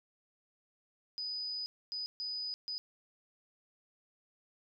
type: tone bursts at uneven times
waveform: sine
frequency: 4978 Hz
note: D#8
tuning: in tune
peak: -36 dBFS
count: 4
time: 1.18-1.66 / 1.92-2.06 / 2.2-2.54 / 2.68-2.78 s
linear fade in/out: 0 ms
effects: none